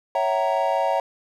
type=chord; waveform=triangle; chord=F# dominant seventh; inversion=second; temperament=equal with one note detuned; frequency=554.4 / 659.3 / 759 / 932.3 Hz; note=C#5 / E5 / F#5 / A#5; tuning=0 / 0 / +44 / 0 cents; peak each=-23 dBFS; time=0.15-1 s; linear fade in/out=2 ms; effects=none